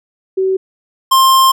sine / square tone pair in turn, 380 / 1056.9 Hz, F#4 / C6, +46 / +17 cents, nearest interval octave + tritone, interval 1771 cents, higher second, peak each -11 / -7 dBFS, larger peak second, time 0.37-0.57 / 1.11-1.52 s, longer second, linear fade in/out 10 ms, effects none

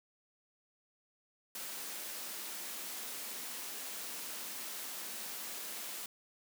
white high-pass noise, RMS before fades -43 dBFS, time 1.55-6.06 s, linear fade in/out 2 ms, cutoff 180 Hz, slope 48 dB/octave, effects none

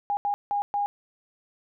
sine tone bursts at uneven times, 815 Hz, G#5, 33 cents flat, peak -23 dBFS, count 4, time 0.1-0.17 / 0.25-0.34 / 0.51-0.62 / 0.74-0.86 s, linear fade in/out 0 ms, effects none

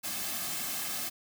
white noise with comb filter, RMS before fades -35 dBFS, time 0.03-1.1 s, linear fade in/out 20 ms, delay 2.1 ms, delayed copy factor -0.7, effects none

